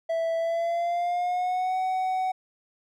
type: tone with pitch glide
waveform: triangle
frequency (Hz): 659.3 to 748.6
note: E5 to F#5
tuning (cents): 0 to +20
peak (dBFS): -22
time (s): 0.09-2.32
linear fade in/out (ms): 10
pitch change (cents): +220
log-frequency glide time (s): 0.37-1.77
effects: none